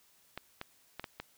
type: clicks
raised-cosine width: 0.3 ms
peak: -23 dBFS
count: 5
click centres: 0.376 / 0.614 / 0.996 / 1.042 / 1.2 s
effects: white hiss -66 dBFS RMS until 1.37 s

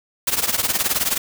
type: noise with tremolo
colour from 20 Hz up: white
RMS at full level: -17 dBFS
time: 0.27-1.18 s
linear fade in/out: 5 ms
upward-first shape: triangle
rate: 19 Hz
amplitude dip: 90%
effects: none

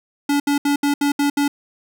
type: tone bursts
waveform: square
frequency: 286 Hz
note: D4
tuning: 46 cents flat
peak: -16 dBFS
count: 7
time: 0.29-1.48 s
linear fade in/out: 5 ms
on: 110 ms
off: 70 ms
effects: none

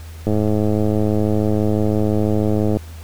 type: click train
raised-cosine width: 2 ms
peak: -6 dBFS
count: 266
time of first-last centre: 0.27-2.77 s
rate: 106 Hz
effects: added 81 Hz sine -32 dBFS peak until 3.03 s + pink hiss -44 dBFS RMS until 3.03 s

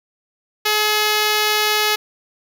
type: tone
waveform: 5% pulse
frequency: 424.4 Hz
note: G#4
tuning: 38 cents sharp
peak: -4 dBFS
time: 0.65-1.96 s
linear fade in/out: 10 ms
effects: none

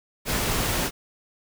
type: noise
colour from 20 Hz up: pink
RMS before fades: -25 dBFS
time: 0.25-0.91 s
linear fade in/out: 50 ms
effects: none

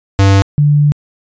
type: tone pair in turn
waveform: square / sine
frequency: 98 / 146.83 Hz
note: G2 / D3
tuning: 0 / 0 cents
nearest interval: perfect fifth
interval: 700 cents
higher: second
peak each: -6 dBFS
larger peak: neither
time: 0.19-0.42 / 0.58-0.92 s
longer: second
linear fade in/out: 0 ms
effects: resampled to 16000 Hz

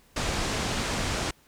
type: low-pass noise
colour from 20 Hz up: pink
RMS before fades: -29 dBFS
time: 0.16-1.31 s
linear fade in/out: 5 ms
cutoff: 8000 Hz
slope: 24 dB/octave
effects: pink hiss -60 dBFS RMS until 1.47 s

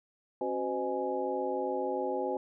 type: tone cluster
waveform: sine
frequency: 270 / 373.2 / 511 / 618 / 834 Hz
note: C#4 / F#4 / C5 / D#5 / G#5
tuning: -45 / +15 / -41 / -12 / +7 cents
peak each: -39 / -35 / -34 / -39 / -36 dBFS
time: 0.41-2.37 s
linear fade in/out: 2 ms
effects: none

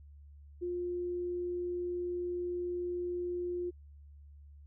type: tone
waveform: sine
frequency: 353.4 Hz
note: F4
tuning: 21 cents sharp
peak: -33 dBFS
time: 0.61-3.71 s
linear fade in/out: 20 ms
effects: added 72 Hz sine -51 dBFS peak until 4.66 s

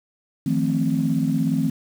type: chord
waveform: sine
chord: F dominant seventh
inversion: third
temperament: equal with one note detuned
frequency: 157.83 / 174.61 / 220 / 261.6 Hz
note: Eb3 / F3 / A3 / C4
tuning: +25 / 0 / 0 / 0 cents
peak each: -23 / -26 / -24 / -22 dBFS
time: 0.46-1.7 s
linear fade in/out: 5 ms
effects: tanh soft clip ceiling -9 dBFS + 7-bit

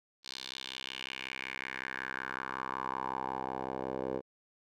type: tone with band-pass filter sweep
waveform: 10% pulse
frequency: 65.41 Hz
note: C2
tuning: in tune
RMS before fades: -39 dBFS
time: 0.23-4.22 s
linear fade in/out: 50 ms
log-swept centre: 4400 to 510 Hz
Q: 3.3
effects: none

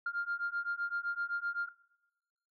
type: beating tone pair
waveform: sine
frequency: 1396.9 / 1404.7 Hz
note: F6 / F6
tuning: 0 / +10 cents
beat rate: 7.8 Hz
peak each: -36 / -35 dBFS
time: 0.06-1.69 s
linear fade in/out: 5 ms
effects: noise-tail reverb RT60 1.0 s tail -20 dB re dry + tanh soft clip ceiling -27 dBFS

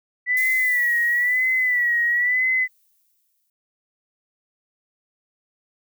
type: tone with vibrato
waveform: sine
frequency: 1964 Hz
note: B6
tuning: 10 cents flat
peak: -17 dBFS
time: 0.26-2.68 s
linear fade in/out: 50 ms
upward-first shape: sine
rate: 1 Hz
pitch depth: 68 cents each way
type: noise with exponential decay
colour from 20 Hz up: violet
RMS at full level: -31 dBFS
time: 0.37-3.5 s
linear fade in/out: 2 ms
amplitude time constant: 680 ms
effects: none

